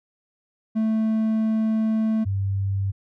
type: tone pair in turn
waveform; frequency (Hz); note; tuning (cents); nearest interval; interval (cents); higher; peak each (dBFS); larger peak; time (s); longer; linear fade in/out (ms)
triangle / sine; 220 / 98; A3 / G2; 0 / 0; octave + major second; 1400; first; -17 / -21; first; 0.75-2.25 / 2.25-2.92; first; 20
effects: none